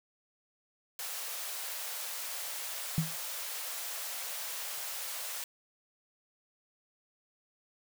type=high-pass noise; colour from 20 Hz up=white; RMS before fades=-39 dBFS; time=0.99-5.44 s; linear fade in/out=2 ms; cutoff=480 Hz; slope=48 dB/octave
type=tone with exponential decay; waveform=sine; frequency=161.1 Hz; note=E3; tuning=39 cents flat; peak=-22 dBFS; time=2.98-3.16 s; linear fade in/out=0 ms; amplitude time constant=37 ms
effects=none